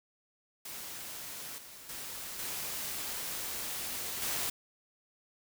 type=noise with level steps; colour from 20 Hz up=white; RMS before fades=-43 / -50 / -42 / -38 / -34 dBFS; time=0.65-4.5 s; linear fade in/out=5 ms; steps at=1.58 / 1.89 / 2.39 / 4.22 s; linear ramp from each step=2 ms; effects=none